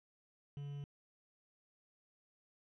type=tone with quantisation; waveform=triangle; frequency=142.7 Hz; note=D3; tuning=49 cents flat; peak=-40 dBFS; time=0.57-0.84 s; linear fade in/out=0 ms; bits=10; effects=low-pass 3000 Hz 12 dB/octave